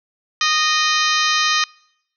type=harmonic tone with a mistuned harmonic; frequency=618 Hz; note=D#5; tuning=12 cents flat; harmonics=2 / 3 / 4 / 5 / 6 / 7 / 8 / 9 / 10; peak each=-20 / -22 / -23 / -24 / -25 / -25 / -26 / -27 / -27 dBFS; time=0.41-1.64 s; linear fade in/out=2 ms; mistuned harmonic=7; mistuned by=-88 cents; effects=noise-tail reverb RT60 0.8 s tail -26 dB re dry